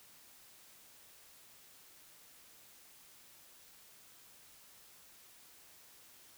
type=silence; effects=white hiss -60 dBFS RMS until 6.37 s